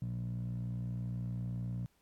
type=tone with band-pass filter; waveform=15% pulse; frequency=59.8 Hz; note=A#1; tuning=45 cents sharp; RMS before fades=-38 dBFS; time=0.02-1.86 s; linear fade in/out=0 ms; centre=140 Hz; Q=7; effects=pink hiss -74 dBFS RMS until 2.01 s + AAC 64 kbps